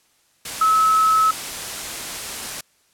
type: tone in noise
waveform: sine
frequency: 1294 Hz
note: E6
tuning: 32 cents flat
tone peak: -13 dBFS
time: 0.61-1.31 s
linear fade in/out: 5 ms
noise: white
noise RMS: -29 dBFS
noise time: 0.45-2.61 s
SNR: +13 dB
effects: white hiss -61 dBFS RMS until 2.93 s + low-pass 11000 Hz 12 dB/octave